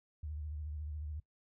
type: tone with vibrato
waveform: sine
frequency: 75.5 Hz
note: D2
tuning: 48 cents sharp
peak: -39 dBFS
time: 0.23-1.2 s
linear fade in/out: 5 ms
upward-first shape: sine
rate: 14 Hz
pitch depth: 77 cents each way
effects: noise-tail reverb RT60 0.1 s tail -20 dB re dry